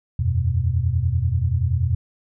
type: chord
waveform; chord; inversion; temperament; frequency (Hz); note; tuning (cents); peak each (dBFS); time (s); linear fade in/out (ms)
sine; E suspended second; none; just; 82.41 / 92.71 / 123.61; E2 / F#2 / B2; 0 / +4 / +2; -22; 0.19-1.95; 5
effects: none